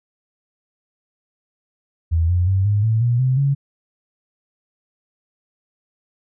sine tone with pitch steps, 82.41 / 88.84 / 95.76 / 103.23 / 111.28 / 119.96 / 129.32 / 139.4 Hz, E2 / F2 / G2 / G#2 / A2 / B2 / C3 / C#3, 0 / +30 / -40 / -10 / +20 / -50 / -20 / +10 cents, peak -14 dBFS, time 2.11-3.55 s, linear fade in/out 20 ms, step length 180 ms, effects none

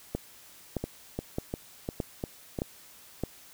two click trains, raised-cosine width 2 ms, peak -18 / -16 dBFS, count 6 / 6, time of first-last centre 0.84-2.588 / 0.15-3.236 s, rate 2.86 / 1.62 Hz, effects white hiss -53 dBFS RMS until 3.53 s

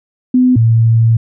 sine tone pair in turn, 252.4 / 114.03 Hz, B3 / A#2, +38 / -38 cents, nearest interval octave + major second, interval 1376 cents, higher first, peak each -6 dBFS, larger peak neither, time 0.34-0.56 / 0.56-1.17 s, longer second, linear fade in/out 5 ms, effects none

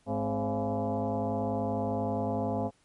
sine tone with frequency modulation, 211.8 Hz, G#3, 34 cents sharp, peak -27 dBFS, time 0.06-2.71 s, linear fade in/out 50 ms, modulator 158 Hz, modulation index 3.9, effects pink hiss -67 dBFS RMS until 2.84 s + MP3 48 kbps

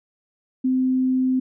sine tone, 258.1 Hz, C4, 23 cents flat, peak -17 dBFS, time 0.64-1.4 s, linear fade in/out 10 ms, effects none

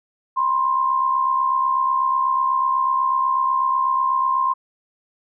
sine tone pair together, 987.8 / 1055.9 Hz, B5 / C6, 0 / +15 cents, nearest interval minor second, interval 115 cents, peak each -25 / -17 dBFS, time 0.36-4.54 s, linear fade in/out 20 ms, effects none

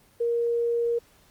sine tone, 470 Hz, A#4, 14 cents sharp, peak -22 dBFS, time 0.2-0.99 s, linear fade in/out 10 ms, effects pink hiss -59 dBFS RMS until 1.3 s + Opus 24 kbps

